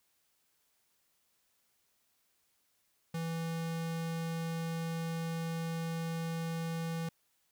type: tone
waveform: square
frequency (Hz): 164.9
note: E3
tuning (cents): +1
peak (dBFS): -35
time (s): 3.14-7.09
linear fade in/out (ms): 5
effects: white hiss -75 dBFS RMS until 7.51 s